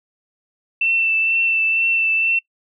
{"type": "tone with vibrato", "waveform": "sine", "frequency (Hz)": 2674, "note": "E7", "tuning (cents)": 24, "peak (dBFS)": -15, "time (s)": [0.81, 2.39], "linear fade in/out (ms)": 5, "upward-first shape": "triangle", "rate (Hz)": 2.1, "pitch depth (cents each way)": 21, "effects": ["noise-tail reverb RT60 0.1 s tail -22 dB re dry"]}